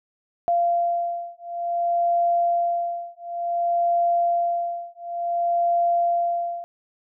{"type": "beating tone pair", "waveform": "sine", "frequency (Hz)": [690, 690.56], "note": ["F5", "F5"], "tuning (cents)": [-21, -20], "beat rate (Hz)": 0.56, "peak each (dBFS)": -23, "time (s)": [0.48, 6.64], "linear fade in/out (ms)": 0, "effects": []}